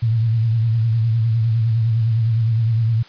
sine tone with vibrato, 113.4 Hz, A#2, 47 cents flat, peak -14 dBFS, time 0.02-3.03 s, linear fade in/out 10 ms, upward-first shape sine, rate 9.8 Hz, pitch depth 61 cents each way, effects white hiss -44 dBFS RMS until 3.08 s + resampled to 11025 Hz

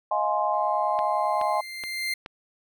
sine chord, F minor seventh, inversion third, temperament just, 628.6 / 698.5 / 838.1 / 1047.7 Hz, Eb5 / F5 / Ab5 / C6, +18 / 0 / +16 / +2 cents, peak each -28 / -29 / -26 / -27 dBFS, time 0.11-1.61 s, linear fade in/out 5 ms
30% pulse tone with exponential growth, 2093 Hz, C7, in tune, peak -22 dBFS, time 0.53-2.14 s, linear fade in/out 5 ms, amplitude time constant 350 ms
click train, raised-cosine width 0.3 ms, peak -20 dBFS, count 4, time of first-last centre 0.99-2.261 s, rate 2.36 Hz
effects none

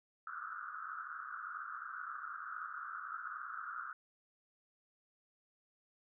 pink band-pass noise, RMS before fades -45 dBFS, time 0.27-3.93 s, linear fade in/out 2 ms, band 1200 to 1500 Hz, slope 96 dB/octave, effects none

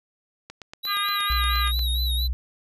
click train, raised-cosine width 0.2 ms, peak -21 dBFS, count 12, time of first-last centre 0.5-1.793 s, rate 8.51 Hz
square tone with vibrato, 3867 Hz, B7, 37 cents flat, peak -27 dBFS, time 0.83-2.28 s, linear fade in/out 20 ms, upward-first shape sine, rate 4.4 Hz, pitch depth 68 cents each way
harmonic tone, 404.9 Hz, G#4, 44 cents flat, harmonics 3 / 4 / 5 / 6 / 7 / 8, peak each -26 / -32 / -34 / -36 / -38 / -39 dBFS, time 0.86-1.72 s, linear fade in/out 50 ms
sine tone with pitch glide, 61.8 to 62.84 Hz, B1 to B1, +2 to +31 cents, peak -22 dBFS, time 1.3-2.33 s, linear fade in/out 0 ms, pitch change +29 cents, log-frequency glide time 1.67-2.15 s
effects none

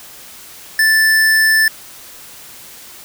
square tone, 1760 Hz, A6, in tune, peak -10 dBFS, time 0.79-1.68 s, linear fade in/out 2 ms, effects white hiss -37 dBFS RMS until 3.04 s

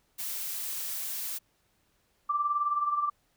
blue noise, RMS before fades -35 dBFS, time 0.18-1.39 s, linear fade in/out 20 ms
sine tone with tremolo, 1174.7 Hz, D6, in tune, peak -23 dBFS, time 2.29-3.1 s, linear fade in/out 10 ms, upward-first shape sine, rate 19 Hz, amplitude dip 60%
effects pink hiss -71 dBFS RMS until 3.36 s

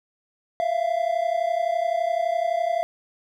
triangle tone pair together, 663.2 / 695 Hz, E5 / F5, +10 / -9 cents, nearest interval minor second, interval 81 cents, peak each -22 dBFS, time 0.6-2.83 s, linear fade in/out 0 ms, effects none

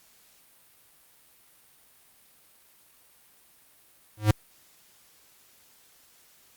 square tone with exponential growth, 106.3 Hz, G#2, 41 cents sharp, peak -14 dBFS, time 4.17-4.31 s, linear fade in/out 5 ms, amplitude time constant 30 ms, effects white hiss -59 dBFS RMS until 6.56 s + Opus 48 kbps

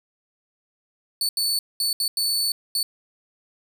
sawtooth tone bursts at uneven times, 4473 Hz, C#8, 15 cents sharp, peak -18 dBFS, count 6, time 1.21-1.29 / 1.37-1.59 / 1.8-1.93 / 2-2.08 / 2.17-2.52 / 2.75-2.83 s, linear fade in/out 2 ms, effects none

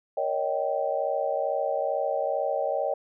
sine chord, Eb dominant seventh, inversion second, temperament just, 466.7 / 560 / 622.3 / 777.8 Hz, Bb4 / Db5 / Eb5 / G5, +2 / +18 / 0 / -14 cents, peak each -34 / -28 / -29 / -31 dBFS, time 0.17-2.94 s, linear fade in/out 5 ms, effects none

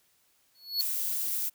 square tone with exponential growth, 4388 Hz, C#8, 18 cents flat, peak -23 dBFS, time 0.55-0.81 s, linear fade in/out 1 ms, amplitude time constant 55 ms
violet noise, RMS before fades -31 dBFS, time 0.79-1.5 s, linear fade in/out 20 ms
effects white hiss -68 dBFS RMS until 1.54 s

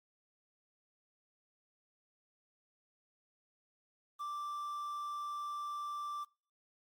triangle tone with quantisation, 1174.7 Hz, D6, in tune, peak -36 dBFS, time 4.19-6.25 s, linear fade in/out 20 ms, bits 10, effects noise-tail reverb RT60 0.4 s tail -25 dB re dry + MP3 96 kbps

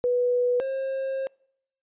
sine / triangle tone pair in turn, 491.5 / 534.7 Hz, B4 / C5, -8 / +37 cents, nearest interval minor second, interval 145 cents, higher second, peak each -20 / -24 dBFS, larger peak first, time 0.04-0.6 / 0.6-1.27 s, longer second, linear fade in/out 0 ms, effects noise-tail reverb RT60 0.7 s tail -26 dB re dry + resampled to 8000 Hz

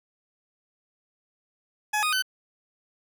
20% pulse tone with pitch steps, 845 / 1241 / 1517 Hz, G#5 / D#6 / F#6, +30 / -5 / +43 cents, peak -18 dBFS, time 1.93-2.224 s, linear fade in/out 10 ms, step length 98 ms, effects none

